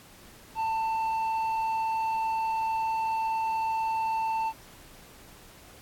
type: tone with tanh clipping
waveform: sine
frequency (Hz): 891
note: A5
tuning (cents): +22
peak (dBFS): -27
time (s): 0.55-4.53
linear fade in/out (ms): 50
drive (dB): 6
effects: pink hiss -52 dBFS RMS until 5.81 s + AAC 64 kbps